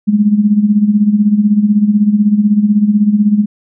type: tone with tremolo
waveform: sine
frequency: 208.3 Hz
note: G#3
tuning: 5 cents sharp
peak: -4 dBFS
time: 0.07-3.46 s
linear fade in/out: 20 ms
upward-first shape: sine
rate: 16 Hz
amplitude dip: 70%
effects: none